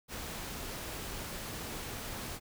pink noise, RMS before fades -41 dBFS, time 0.08-2.4 s, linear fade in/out 50 ms, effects none

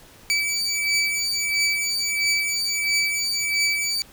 20% pulse beating tone pair, 2300 / 2301.5 Hz, D7 / D7, -37 / -36 cents, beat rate 1.5 Hz, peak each -19 dBFS, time 0.3-4.02 s, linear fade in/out 0 ms, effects pink hiss -49 dBFS RMS until 4.12 s

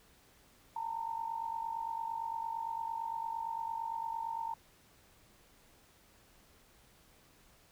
sine tone with amplitude modulation, 910 Hz, A#5, 42 cents flat, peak -32 dBFS, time 0.76-4.54 s, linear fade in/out 5 ms, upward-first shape sine, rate 48.8 Hz, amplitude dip 75%, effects pink hiss -64 dBFS RMS until 7.71 s

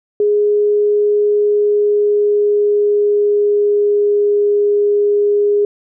sine tone with pitch glide, 415.3 to 411.2 Hz, G#4 to G#4, 0 to -17 cents, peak -10 dBFS, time 0.2-5.65 s, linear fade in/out 2 ms, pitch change -17 cents, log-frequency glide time 1.27-4.46 s, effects none

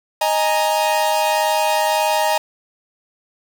45% pulse chord, D# suspended fourth, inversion none, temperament equal, 622.3 / 830.6 / 932.3 Hz, D#5 / G#5 / A#5, 0 / 0 / 0 cents, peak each -20 dBFS, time 0.21-2.38 s, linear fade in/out 5 ms, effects 7-bit

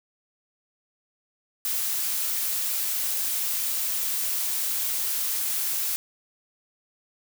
blue noise, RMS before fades -27 dBFS, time 1.65-5.96 s, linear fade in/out 0 ms, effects none

